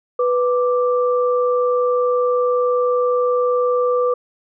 sine tone pair together, 493.9 / 1174.7 Hz, B4 / D6, 0 / 0 cents, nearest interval octave + minor third, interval 1500 cents, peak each -15 / -22 dBFS, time 0.19-4.14 s, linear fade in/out 5 ms, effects none

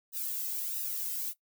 violet noise with flanger, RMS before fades -35 dBFS, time 0.12-1.34 s, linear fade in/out 50 ms, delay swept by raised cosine 0.9 to 1.74 ms, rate 1.5 Hz, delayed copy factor -0.7, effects noise-tail reverb RT60 0.1 s tail -17 dB re dry

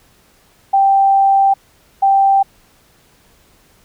sine tone bursts at uneven times, 784 Hz, G5, in tune, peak -8 dBFS, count 2, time 0.73-1.54 / 2.02-2.43 s, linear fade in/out 10 ms, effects pink hiss -52 dBFS RMS until 3.84 s

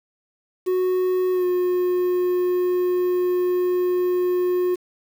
triangle tone with pitch glide, 367.9 to 360.1 Hz, F#4 to F#4, -10 to -47 cents, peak -16 dBFS, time 0.66-4.76 s, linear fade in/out 20 ms, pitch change -37 cents, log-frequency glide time 1.33-1.45 s, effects 7-bit

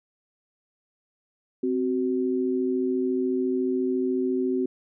sine tone pair together, 260 / 374.1 Hz, C4 / F#4, -11 / +19 cents, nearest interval tritone, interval 630 cents, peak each -25 dBFS, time 1.63-4.66 s, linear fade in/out 5 ms, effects none

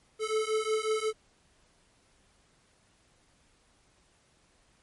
square beating tone pair, 432.7 / 438.2 Hz, A4 / A4, -29 / -7 cents, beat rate 5.5 Hz, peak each -31 dBFS, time 0.19-1.13 s, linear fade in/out 50 ms, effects pink hiss -66 dBFS RMS until 4.82 s + MP3 48 kbps

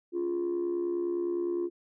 sine tone with amplitude modulation, 348.6 Hz, F4, 3 cents flat, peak -23 dBFS, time 0.12-1.7 s, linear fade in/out 50 ms, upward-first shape sine, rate 69.8 Hz, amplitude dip 70%, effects tanh soft clip ceiling -24 dBFS

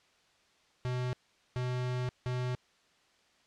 square tone bursts at uneven times, 125.4 Hz, B2, 27 cents sharp, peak -32 dBFS, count 3, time 0.85-1.13 / 1.56-2.09 / 2.26-2.55 s, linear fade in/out 0 ms, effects white hiss -67 dBFS RMS until 3.46 s + low-pass 5000 Hz 12 dB/octave

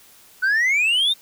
sine exponential sweep, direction up, 1480 to 3736 Hz, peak -13 dBFS, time 0.42-1.14 s, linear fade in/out 20 ms, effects tanh soft clip ceiling -15 dBFS + white hiss -50 dBFS RMS until 1.21 s

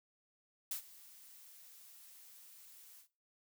blue noise with ADSR envelope, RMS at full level -38 dBFS, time 0.71-3.08 s, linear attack 4 ms, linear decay 98 ms, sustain -20 dB, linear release 96 ms, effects noise-tail reverb RT60 0.3 s tail -17 dB re dry

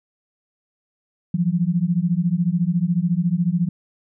sine beating tone pair, 167 / 181 Hz, E3 / F#3, +23 / -38 cents, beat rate 14 Hz, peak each -20 dBFS, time 1.34-3.69 s, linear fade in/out 5 ms, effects none

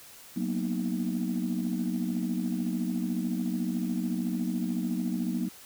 sine chord, B major seventh, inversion second, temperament equal, 185 / 233.1 / 246.9 / 311.1 Hz, F#3 / A#3 / B3 / D#4, 0 / 0 / 0 / 0 cents, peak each -31 / -31 / -33 / -35 dBFS, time 0.36-5.49 s, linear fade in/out 10 ms, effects tanh soft clip ceiling -20 dBFS + white hiss -50 dBFS RMS until 5.65 s

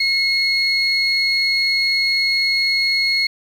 sine tone pair together, 2172 / 4312 Hz, C#7 / C#8, -36 / -49 cents, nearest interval octave, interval 1187 cents, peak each -17 dBFS, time 0-3.27 s, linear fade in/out 5 ms, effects tanh soft clip ceiling -8 dBFS + 7-bit

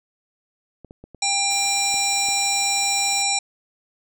clicks, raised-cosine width 2 ms, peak -27 dBFS, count 6, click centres 0.847 / 0.909 / 1.04 / 1.147 / 1.942 / 2.287 s
harmonic tone, 795 Hz, G5, 24 cents sharp, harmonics 1 / 3 / 5 / 7 / 9 / 10, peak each -26 / -26 / -26 / -26 / -26 / -26 dBFS, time 1.22-3.39 s, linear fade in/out 5 ms
white noise, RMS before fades -40 dBFS, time 1.5-3.23 s, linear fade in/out 10 ms
effects none

